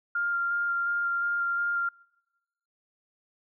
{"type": "tone with vibrato", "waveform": "sine", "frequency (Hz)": 1396.9, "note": "F6", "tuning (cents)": 0, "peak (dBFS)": -25, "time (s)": [0.15, 1.89], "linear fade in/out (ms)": 5, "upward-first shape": "square", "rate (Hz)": 2.8, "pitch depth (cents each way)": 9, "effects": ["noise-tail reverb RT60 1.0 s tail -25 dB re dry"]}